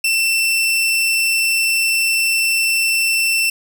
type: tone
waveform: sawtooth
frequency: 2684 Hz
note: E7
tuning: 31 cents sharp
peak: -11 dBFS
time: 0.04-3.5 s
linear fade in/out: 5 ms
effects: none